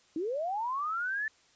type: linear sweep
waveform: sine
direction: up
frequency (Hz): 296.7 to 1777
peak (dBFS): -30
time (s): 0.16-1.28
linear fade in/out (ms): 2
effects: white hiss -64 dBFS RMS until 1.55 s + resampled to 16000 Hz